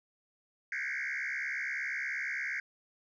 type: tone with frequency modulation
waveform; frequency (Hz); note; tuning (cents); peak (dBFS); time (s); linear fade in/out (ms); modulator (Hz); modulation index
sine; 1885; A#6; +19; -31; 0.72-2.6; 2; 68.5; 5.1
effects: tanh soft clip ceiling -31 dBFS